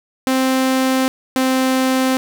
sawtooth tone pair in turn, 261.6 / 260.6 Hz, C4 / C4, 0 / -7 cents, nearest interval unison, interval 7 cents, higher first, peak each -10 dBFS, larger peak neither, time 0.27-1.08 / 1.36-2.17 s, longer neither, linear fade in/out 0 ms, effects none

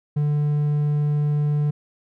triangle tone, 147.7 Hz, D3, 10 cents sharp, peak -16 dBFS, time 0.16-1.71 s, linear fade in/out 10 ms, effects none

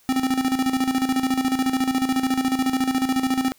square tone with tremolo, 261.6 Hz, C4, in tune, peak -18 dBFS, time 0.09-3.52 s, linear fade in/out 0 ms, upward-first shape square, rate 14 Hz, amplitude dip 65%, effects white hiss -57 dBFS RMS until 3.58 s

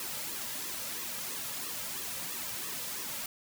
white noise with flanger, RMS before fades -38 dBFS, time 0-3.26 s, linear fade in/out 2 ms, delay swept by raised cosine 1.3 to 2.8 ms, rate 3 Hz, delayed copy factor -0.65, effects none

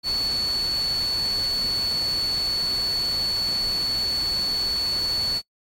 sine tone in noise, 4435 Hz, C#8, in tune, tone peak -21 dBFS, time 0.03-5.42 s, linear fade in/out 50 ms, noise pink, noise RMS -35 dBFS, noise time 0.03-5.42 s, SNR +11 dB, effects noise-tail reverb RT60 0.1 s tail -25 dB re dry + MP3 64 kbps

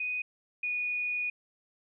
sine tone pair in turn, 2489 / 2462 Hz, D#7 / D#7, 0 / -19 cents, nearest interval unison, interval 19 cents, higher first, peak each -30 / -29 dBFS, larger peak second, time 0-0.22 / 0.63-1.3 s, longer second, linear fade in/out 5 ms, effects none

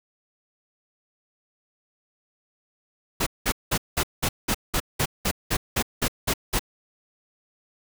pink noise bursts, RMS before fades -23 dBFS, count 14, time 3.2-6.594 s, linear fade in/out 10 ms, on 66 ms, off 190 ms, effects none

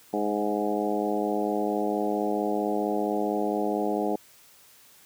harmonic tone with a mistuned harmonic, 104.4 Hz, G#2, 10 cents sharp, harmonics 2 / 3 / 4 / 5 / 6 / 7 / 8, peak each -32 / -30 / -30 / -33 / -34 / -32 / -36 dBFS, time 0.13-4.16 s, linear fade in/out 5 ms, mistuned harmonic 6, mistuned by +25 cents, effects white hiss -55 dBFS RMS until 5.05 s + high-pass 60 Hz 12 dB/octave

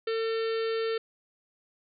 harmonic tone with a mistuned harmonic, 450 Hz, A4, 39 cents sharp, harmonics 1 / 3 / 4 / 5 / 6 / 7 / 8 / 9 / 10, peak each -27 / -39 / -42 / -45 / -46 / -45 / -47 / -50 / -47 dBFS, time 0.07-0.98 s, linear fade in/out 5 ms, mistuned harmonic 7, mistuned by -26 cents, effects none

